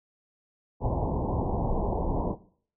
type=low-pass noise; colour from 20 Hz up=pink; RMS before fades=-28 dBFS; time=0.8-2.36 s; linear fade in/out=50 ms; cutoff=1000 Hz; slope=96 dB/octave; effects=noise-tail reverb RT60 0.5 s tail -17 dB re dry